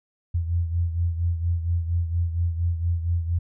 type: beating tone pair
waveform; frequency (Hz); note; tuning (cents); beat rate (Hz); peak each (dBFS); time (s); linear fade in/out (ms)
sine; 84.6 / 88.9; E2 / F2; +45 / +31; 4.3; -22 / -29; 0.34-3.39; 10
effects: none